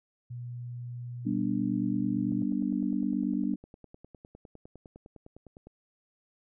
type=tone with pitch glide; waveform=sine; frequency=121.4 to 122.39 Hz; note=B2 to B2; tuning=-29 to -15 cents; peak=-36 dBFS; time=0.3-2.44 s; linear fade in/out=10 ms; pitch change=+14 cents; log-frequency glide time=1.03-2.31 s
type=chord; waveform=sine; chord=G major; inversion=none; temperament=just; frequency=196 / 245 / 294 Hz; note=G3 / B3 / D4; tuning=0 / -14 / +2 cents; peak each=-31 dBFS; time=1.25-3.56 s; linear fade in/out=20 ms
type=click train; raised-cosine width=2 ms; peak=-35 dBFS; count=34; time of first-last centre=2.32-5.67 s; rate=9.85 Hz
effects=none

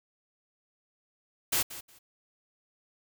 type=noise with echo; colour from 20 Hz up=white; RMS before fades=-27 dBFS; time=1.52-1.63 s; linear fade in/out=10 ms; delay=180 ms; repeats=2; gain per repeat=-15 dB; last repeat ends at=1.99 s; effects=none

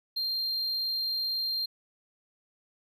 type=tone; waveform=triangle; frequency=4186 Hz; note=C8; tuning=in tune; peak=-27 dBFS; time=0.16-1.66 s; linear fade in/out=10 ms; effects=none

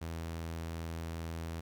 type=tone; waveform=sawtooth; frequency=82.41 Hz; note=E2; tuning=in tune; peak=-34 dBFS; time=0.01-1.61 s; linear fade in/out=10 ms; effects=12-bit

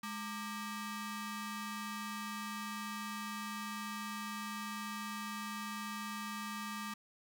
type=ring-modulated tone; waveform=sawtooth; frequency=701 Hz; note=F5; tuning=6 cents sharp; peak=-33 dBFS; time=0.03-6.94 s; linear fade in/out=5 ms; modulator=490 Hz; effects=none

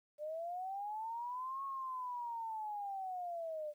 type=linear two-way sweep; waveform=sine; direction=up then down; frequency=587.3 to 1100 to 587.3 Hz; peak=-39 dBFS; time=0.18-3.74 s; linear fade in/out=50 ms; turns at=1.64 s; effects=12-bit

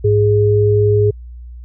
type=tone pair together; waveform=sine; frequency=104.31 / 415.3 Hz; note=G#2 / G#4; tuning=+8 / 0 cents; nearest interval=2 octaves; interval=2392 cents; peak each=-12 dBFS; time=0.04-1.11 s; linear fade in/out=10 ms; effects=added 60 Hz sine -30 dBFS peak until 1.64 s

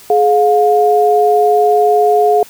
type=tone pair together; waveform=sine; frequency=421.8 / 711 Hz; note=G#4 / F5; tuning=+27 / +31 cents; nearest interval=major sixth; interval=904 cents; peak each=-10 dBFS; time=0.1-2.43 s; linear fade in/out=2 ms; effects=white hiss -39 dBFS RMS until 2.49 s

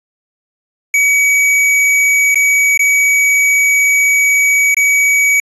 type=tone with dropouts; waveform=square; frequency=2269 Hz; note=C#7; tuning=40 cents sharp; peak=-9 dBFS; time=0.94-5.4 s; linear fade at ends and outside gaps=2 ms; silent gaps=2.345-2.356 / 2.775-2.793 / 4.744-4.768 s; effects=resampled to 24000 Hz

